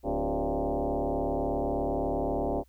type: tone with frequency modulation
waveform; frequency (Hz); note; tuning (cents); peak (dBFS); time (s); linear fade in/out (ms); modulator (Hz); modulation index
sine; 143.8; D3; -36; -26; 0.03-2.64; 50; 108; 6
effects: added 60 Hz sine -59 dBFS peak until 2.68 s + white hiss -71 dBFS RMS until 2.68 s